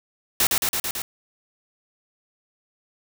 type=noise with echo; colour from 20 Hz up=white; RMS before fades=-19 dBFS; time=0.4-0.47 s; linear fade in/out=2 ms; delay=110 ms; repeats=5; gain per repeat=-2 dB; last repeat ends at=1.02 s; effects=none